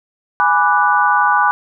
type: chord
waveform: sine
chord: G# half-diminished seventh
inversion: none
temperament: equal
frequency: 830.6 / 987.8 / 1174.7 / 1480 Hz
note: G#5 / B5 / D6 / F#6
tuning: 0 / 0 / 0 / 0 cents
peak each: -16 dBFS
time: 0.4-1.51 s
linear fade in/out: 0 ms
effects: none